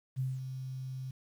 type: tone with ADSR envelope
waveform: sine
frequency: 130.81 Hz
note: C3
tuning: in tune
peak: -29 dBFS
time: 0.16-1.11 s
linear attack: 34 ms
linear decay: 200 ms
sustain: -8 dB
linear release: 5 ms
effects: 10-bit